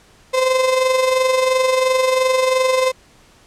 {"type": "tone with amplitude modulation", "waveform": "35% pulse", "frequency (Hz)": 517, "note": "C5", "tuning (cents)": -21, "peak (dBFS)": -10, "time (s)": [0.33, 2.92], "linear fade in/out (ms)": 20, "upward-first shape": "sine", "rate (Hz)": 22.9, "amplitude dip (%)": 50, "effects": ["pink hiss -50 dBFS RMS until 3.46 s", "low-pass 9000 Hz 12 dB/octave"]}